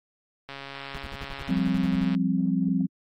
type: click train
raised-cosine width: 0.3 ms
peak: -22 dBFS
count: 230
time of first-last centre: 0.49-2.149 s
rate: 138 Hz
type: noise bursts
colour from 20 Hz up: brown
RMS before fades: -37 dBFS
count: 13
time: 0.94-2.051 s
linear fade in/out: 5 ms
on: 43 ms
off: 46 ms
type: chord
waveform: sine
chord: F suspended second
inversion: none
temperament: just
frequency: 174.61 / 196.44 / 261.9 Hz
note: F3 / G3 / C4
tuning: 0 / +4 / +2 cents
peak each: -26 dBFS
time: 1.48-2.87 s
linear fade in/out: 20 ms
effects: AAC 64 kbps